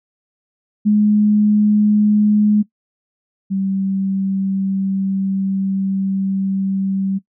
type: tone pair in turn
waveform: sine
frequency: 209.7 / 193.39 Hz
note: G#3 / G3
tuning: +17 / -23 cents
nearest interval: minor second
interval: 140 cents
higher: first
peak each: -10 / -16 dBFS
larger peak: first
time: 0.85-2.63 / 3.5-7.19 s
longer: second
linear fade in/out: 20 ms
effects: noise-tail reverb RT60 0.1 s tail -19 dB re dry